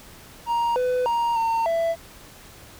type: tone with pitch steps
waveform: triangle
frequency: 938 / 501 / 937 / 911 / 665 Hz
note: A#5 / B4 / A#5 / A#5 / E5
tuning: +11 / +25 / +9 / -40 / +15 cents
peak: -18 dBFS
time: 0.46-1.96 s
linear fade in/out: 50 ms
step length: 300 ms
effects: pink hiss -46 dBFS RMS until 2.79 s